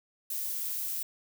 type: noise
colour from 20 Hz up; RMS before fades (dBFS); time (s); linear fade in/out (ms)
violet; -34; 0.3-1.03; 5
effects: none